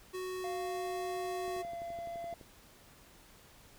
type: tone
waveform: square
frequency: 370 Hz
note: F#4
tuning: in tune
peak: -38 dBFS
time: 0.13-1.63 s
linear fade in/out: 20 ms
type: tone with pitch glide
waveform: triangle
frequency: 698.5 to 682.2 Hz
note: F5 to F5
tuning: 0 to -41 cents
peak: -37 dBFS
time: 0.44-2.34 s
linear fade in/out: 2 ms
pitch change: -41 cents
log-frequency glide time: 1.37-1.79 s
type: click train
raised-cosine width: 2 ms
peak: -38 dBFS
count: 12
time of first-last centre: 1.48-2.412 s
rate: 11.8 Hz
effects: pink hiss -59 dBFS RMS until 3.78 s